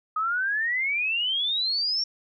sine exponential sweep, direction up, 1244.5 to 5560 Hz, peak -23 dBFS, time 0.16-2.04 s, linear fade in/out 5 ms, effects none

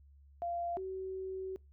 sine tone pair in turn, 690 / 378.4 Hz, F5 / F#4, -21 / +39 cents, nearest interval minor seventh, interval 1040 cents, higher first, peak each -34 / -37 dBFS, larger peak first, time 0.42-0.77 / 0.77-1.56 s, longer second, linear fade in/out 0 ms, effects noise-tail reverb RT60 0.2 s tail -23 dB re dry + added 70 Hz sine -57 dBFS peak until 1.72 s

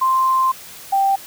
sine tone pair in turn, 1046.5 / 784 Hz, C6 / G5, 0 / 0 cents, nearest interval perfect fourth, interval 500 cents, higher first, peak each -13 dBFS, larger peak neither, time 0.01-0.52 / 0.92-1.16 s, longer first, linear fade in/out 10 ms, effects white hiss -38 dBFS RMS until 1.26 s

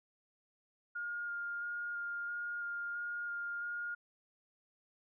sine tone with vibrato, 1415 Hz, F6, 22 cents sharp, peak -37 dBFS, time 0.95-3.95 s, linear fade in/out 10 ms, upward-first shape square, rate 1.5 Hz, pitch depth 9 cents each way, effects none

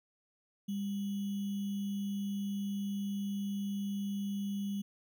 sine tone with sample-and-hold, 200 Hz, G3, 35 cents sharp, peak -33 dBFS, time 0.68-4.82 s, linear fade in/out 10 ms, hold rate 3150 Hz, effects none

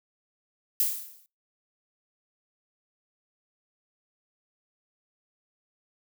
violet noise with exponential decay, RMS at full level -22 dBFS, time 0.8-1.26 s, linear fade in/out 1 ms, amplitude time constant 100 ms, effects noise-tail reverb RT60 0.3 s tail -26 dB re dry

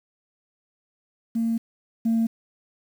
sine tone pair in turn, 228.5 / 227.2 Hz, A#3 / A#3, -34 / -44 cents, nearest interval unison, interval 10 cents, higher first, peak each -20 / -17 dBFS, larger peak second, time 1.35-1.58 / 2.05-2.27 s, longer first, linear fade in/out 10 ms, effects tanh soft clip ceiling -16 dBFS + 8-bit

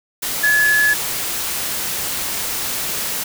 sine tone in noise, 1705 Hz, G#6, 45 cents sharp, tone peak -12 dBFS, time 0.43-0.94 s, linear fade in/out 10 ms, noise white, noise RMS -23 dBFS, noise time 0.22-3.24 s, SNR +8 dB, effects none

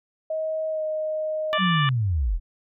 sine tone with pitch glide, 632 to 621.9 Hz, D#5 to D#5, +27 to -1 cents, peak -24 dBFS, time 0.3-1.58 s, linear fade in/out 5 ms, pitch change -28 cents, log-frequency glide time 0.69-0.83 s
harmonic tone, 587.3 Hz, D5, in tune, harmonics 2 / 3 / 4 / 5 / 6, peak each -24 / -27 / -33 / -29 / -33 dBFS, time 1.53-1.89 s, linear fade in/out 0 ms
sine linear sweep, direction down, 195.3 to 32.88 Hz, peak -20 dBFS, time 1.58-2.4 s, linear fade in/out 50 ms
effects none

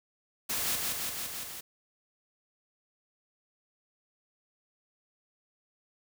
white noise with echo, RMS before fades -32 dBFS, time 0.49-0.76 s, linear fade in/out 10 ms, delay 170 ms, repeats 5, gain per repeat -2 dB, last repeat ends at 1.61 s, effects none

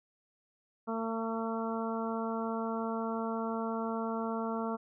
harmonic tone, 225.7 Hz, A3, 44 cents sharp, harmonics 1 / 2 / 3 / 4 / 5 / 6, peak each -35 / -38 / -40 / -41 / -42 / -43 dBFS, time 0.87-4.77 s, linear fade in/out 20 ms, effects none

